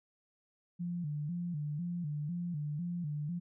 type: tone with vibrato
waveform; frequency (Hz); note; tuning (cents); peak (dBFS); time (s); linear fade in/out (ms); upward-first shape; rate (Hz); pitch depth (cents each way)
sine; 160.7; E3; -44; -34; 0.79-3.4; 20; square; 2; 140
effects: none